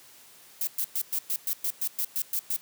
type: noise bursts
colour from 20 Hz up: violet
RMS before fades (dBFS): -28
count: 12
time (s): 0.61-2.564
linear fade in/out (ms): 2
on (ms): 62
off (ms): 110
effects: white hiss -53 dBFS RMS until 2.61 s + high-pass 100 Hz 12 dB/octave